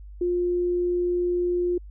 sine tone, 353.5 Hz, F4, 21 cents sharp, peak -21 dBFS, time 0.21-1.78 s, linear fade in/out 5 ms, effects added 50 Hz sine -39 dBFS peak until 1.9 s

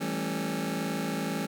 sawtooth chord, A dominant seventh, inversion second, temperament just, 165 / 198 / 220 / 275 Hz, E3 / G3 / A3 / C#4, +2 / +18 / 0 / -14 cents, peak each -31 dBFS, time 0-1.47 s, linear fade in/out 20 ms, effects none

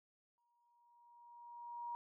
sine tone with exponential growth, 950 Hz, A#5, 33 cents sharp, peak -40 dBFS, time 0.38-1.95 s, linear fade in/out 0 ms, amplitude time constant 340 ms, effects none

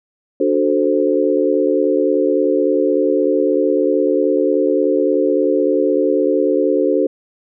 sine chord, D dominant seventh, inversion none, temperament equal, 293.7 / 370 / 440 / 523.3 Hz, D4 / F#4 / A4 / C5, 0 / 0 / 0 / 0 cents, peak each -18 dBFS, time 0.4-7.07 s, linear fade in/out 5 ms, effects none

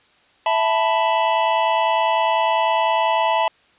square chord, E suspended fourth, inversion none, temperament just, 659.3 / 879 / 988.9 Hz, E5 / A5 / B5, 0 / -2 / +2 cents, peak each -22 / -20 / -22 dBFS, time 0.46-3.48 s, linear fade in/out 2 ms, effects white hiss -56 dBFS RMS until 3.78 s + resampled to 8000 Hz

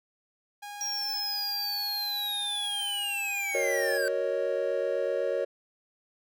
sawtooth tone with pitch glide, 820 to 793.9 Hz, G#5 to G5, -22 to +22 cents, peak -35 dBFS, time 0.62-3.98 s, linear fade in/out 10 ms, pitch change -56 cents, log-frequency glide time 2.69-3.72 s
square linear sweep, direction down, 5680 to 1530 Hz, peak -30 dBFS, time 0.81-4.08 s, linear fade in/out 0 ms
triangle chord, D# minor seventh, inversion first, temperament equal, 370 / 466.2 / 554.4 / 622.3 Hz, F#4 / A#4 / C#5 / D#5, 0 / 0 / 0 / 0 cents, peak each -33 / -30 / -27 / -33 dBFS, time 3.54-5.45 s, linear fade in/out 10 ms
effects none

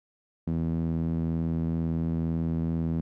sawtooth tone with band-pass filter, 82.1 Hz, E2, 6 cents flat, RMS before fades -28 dBFS, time 0.47-3.01 s, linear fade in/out 5 ms, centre 200 Hz, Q 2.4, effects none

